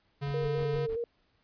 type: tone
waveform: square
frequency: 141.6 Hz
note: C#3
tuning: 37 cents sharp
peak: -32 dBFS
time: 0.21-0.87 s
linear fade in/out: 20 ms
type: noise bursts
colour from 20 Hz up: brown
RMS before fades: -42 dBFS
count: 5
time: 0.25-0.964 s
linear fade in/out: 20 ms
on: 82 ms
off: 76 ms
type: tone with vibrato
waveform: sine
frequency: 459.8 Hz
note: A#4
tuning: 24 cents flat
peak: -30 dBFS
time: 0.34-1.04 s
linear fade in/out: 2 ms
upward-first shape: square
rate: 4.8 Hz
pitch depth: 39 cents each way
effects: pink hiss -71 dBFS RMS until 1.43 s + resampled to 11025 Hz